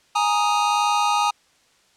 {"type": "chord", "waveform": "square", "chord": "Ab suspended second", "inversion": "none", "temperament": "equal", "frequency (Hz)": [830.6, 932.3, 1244.5], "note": ["Ab5", "Bb5", "Eb6"], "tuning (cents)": [0, 0, 0], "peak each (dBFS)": [-22, -24, -23], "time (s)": [0.15, 1.31], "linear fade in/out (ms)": 10, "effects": ["white hiss -59 dBFS RMS until 1.96 s", "low-pass 7000 Hz 12 dB/octave"]}